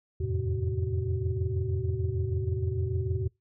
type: tone cluster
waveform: sine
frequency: 84.5 / 91 / 109.9 / 130.5 / 378.2 Hz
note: E2 / F#2 / A2 / C3 / F#4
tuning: +43 / -28 / -2 / -4 / +38 cents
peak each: -31 / -33 / -31 / -35 / -35 dBFS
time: 0.2-3.28 s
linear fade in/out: 10 ms
effects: noise-tail reverb RT60 0.2 s tail -26 dB re dry + tanh soft clip ceiling -16 dBFS